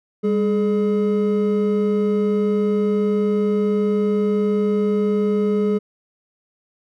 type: tone pair together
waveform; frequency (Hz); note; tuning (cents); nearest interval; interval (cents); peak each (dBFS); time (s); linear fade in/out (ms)
triangle; 201.4 / 422.9; G3 / G#4; +47 / +31; octave + minor second; 1284; -17; 0.23-5.79; 20
effects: none